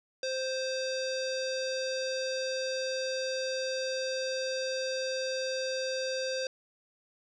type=tone with low-pass filter; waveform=square; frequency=523.3 Hz; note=C5; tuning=in tune; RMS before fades=-33 dBFS; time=0.23-6.47 s; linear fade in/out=2 ms; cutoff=5100 Hz; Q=4.6; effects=none